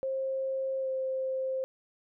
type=tone with pitch glide; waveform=sine; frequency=532 to 525.3 Hz; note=C5 to C5; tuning=+29 to +7 cents; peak=-29 dBFS; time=0.03-1.64 s; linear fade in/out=0 ms; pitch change=-22 cents; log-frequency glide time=0.8-0.89 s; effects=none